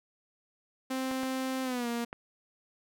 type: tone with pitch glide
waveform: sawtooth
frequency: 261.6 to 235.8 Hz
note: C4 to A#3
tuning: 0 to +20 cents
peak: -27 dBFS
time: 0.9-2.05 s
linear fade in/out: 10 ms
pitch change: -180 cents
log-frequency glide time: 1.63-1.88 s
type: clicks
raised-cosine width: 0.5 ms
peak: -24 dBFS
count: 3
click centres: 1.113 / 1.233 / 2.129 s
effects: none